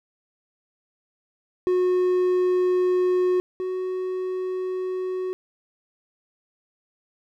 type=tone pair in turn; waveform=triangle; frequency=364.2 / 370.4 Hz; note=F#4 / F#4; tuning=-27 / +2 cents; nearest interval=unison; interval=29 cents; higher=second; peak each=-16 / -23 dBFS; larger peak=first; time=1.67-3.4 / 3.6-5.33 s; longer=neither; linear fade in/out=0 ms; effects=none